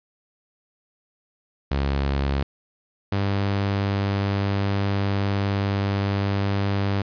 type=tone pair in turn; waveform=sawtooth; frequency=69.3 / 99.45 Hz; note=C#2 / G2; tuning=0 / +25 cents; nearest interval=tritone; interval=625 cents; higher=second; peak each=-17 dBFS; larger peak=neither; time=1.71-2.43 / 3.12-7.02 s; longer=second; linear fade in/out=5 ms; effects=resampled to 11025 Hz + 9-bit